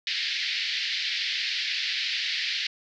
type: band-pass noise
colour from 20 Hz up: white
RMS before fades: -29 dBFS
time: 0.07-2.67 s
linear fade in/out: 2 ms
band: 1800 to 4800 Hz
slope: 48 dB/octave
effects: none

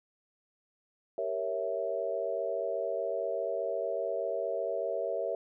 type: chord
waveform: sine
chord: G diminished seventh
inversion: none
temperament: equal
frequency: 392 / 466.2 / 554.4 / 659.3 Hz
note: G4 / Bb4 / Db5 / Fb5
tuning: 0 / 0 / 0 / 0 cents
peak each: -39 / -36 / -35 / -34 dBFS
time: 1.18-5.35 s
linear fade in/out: 2 ms
effects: none

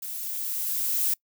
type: noise with level ramp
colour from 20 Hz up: violet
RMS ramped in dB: -35 to -24 dBFS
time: 0.02-1.14 s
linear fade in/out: 5 ms
effects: noise-tail reverb RT60 0.1 s tail -25 dB re dry

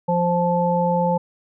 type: harmonic tone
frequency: 174.61 Hz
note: F3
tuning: in tune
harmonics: 1 / 3 / 5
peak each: -21 / -21 / -21 dBFS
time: 0.08-1.18 s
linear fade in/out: 10 ms
effects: none

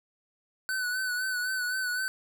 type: tone with vibrato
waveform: square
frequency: 1500 Hz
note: F#6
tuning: 23 cents sharp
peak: -29 dBFS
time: 0.69-2.08 s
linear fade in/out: 0 ms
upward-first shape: sine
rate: 3.9 Hz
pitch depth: 42 cents each way
effects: none

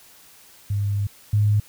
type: tone pair in turn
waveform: sine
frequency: 101.4 / 104.43 Hz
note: G#2 / G#2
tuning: -41 / +10 cents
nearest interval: minor second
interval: 51 cents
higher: second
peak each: -20 / -15 dBFS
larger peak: second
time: 0.7-1.07 / 1.33-1.6 s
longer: first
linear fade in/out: 5 ms
effects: white hiss -50 dBFS RMS until 1.68 s

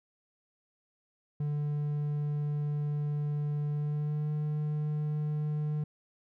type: tone with pitch glide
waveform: triangle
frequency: 147.4 to 150.58 Hz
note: D3 to D3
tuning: +7 to +44 cents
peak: -27 dBFS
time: 1.4-5.84 s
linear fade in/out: 5 ms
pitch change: +37 cents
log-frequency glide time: 3.7-4.33 s
effects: none

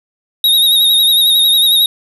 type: tone with vibrato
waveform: square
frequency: 3758 Hz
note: A#7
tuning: 13 cents sharp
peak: -8 dBFS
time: 0.44-1.86 s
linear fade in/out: 2 ms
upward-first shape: triangle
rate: 11 Hz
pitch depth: 56 cents each way
effects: none

